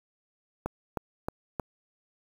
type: click train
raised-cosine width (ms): 1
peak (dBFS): -16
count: 4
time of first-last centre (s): 0.66-1.598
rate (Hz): 3.2
effects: 7-bit